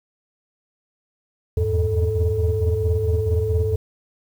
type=tone cluster; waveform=sine; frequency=80.2 / 84.7 / 101.8 / 437.9 Hz; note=E2 / E2 / G#2 / A4; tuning=-47 / +48 / -34 / -8 cents; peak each=-22 dBFS; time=1.57-3.76 s; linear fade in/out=5 ms; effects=tanh soft clip ceiling -11 dBFS + 8-bit